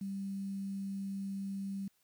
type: tone with quantisation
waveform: sine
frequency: 196 Hz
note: G3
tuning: in tune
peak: -36 dBFS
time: 0.01-1.88 s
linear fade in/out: 5 ms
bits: 10
effects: white hiss -74 dBFS RMS until 2.03 s